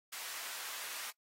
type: high-pass noise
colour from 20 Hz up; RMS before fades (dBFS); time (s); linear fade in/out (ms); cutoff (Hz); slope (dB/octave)
pink; -44; 0.12-1.11; 10; 1200; 12
effects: noise-tail reverb RT60 0.1 s tail -20 dB re dry + AAC 48 kbps